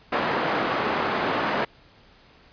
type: band-pass noise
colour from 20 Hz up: white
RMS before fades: -25 dBFS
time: 0.12-1.65 s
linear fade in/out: 5 ms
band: 170 to 1300 Hz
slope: 12 dB/octave
effects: pink hiss -54 dBFS RMS until 2.52 s + resampled to 11025 Hz